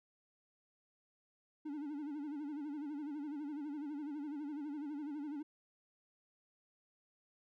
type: tone with vibrato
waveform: triangle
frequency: 293.7 Hz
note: D4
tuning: in tune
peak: -38 dBFS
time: 1.65-5.43 s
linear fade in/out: 10 ms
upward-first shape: sine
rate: 12 Hz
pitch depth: 98 cents each way
effects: none